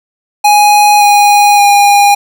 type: tone with pitch steps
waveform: square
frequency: 830.6 / 821.5 / 812.6 Hz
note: G#5 / G#5 / G#5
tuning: 0 / -19 / -38 cents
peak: -4 dBFS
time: 0.44-2.15 s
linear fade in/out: 10 ms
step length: 570 ms
effects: none